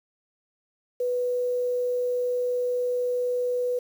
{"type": "tone with quantisation", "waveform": "sine", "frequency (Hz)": 493.9, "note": "B4", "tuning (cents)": 0, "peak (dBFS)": -23, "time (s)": [1, 3.79], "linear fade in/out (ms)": 5, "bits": 8, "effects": []}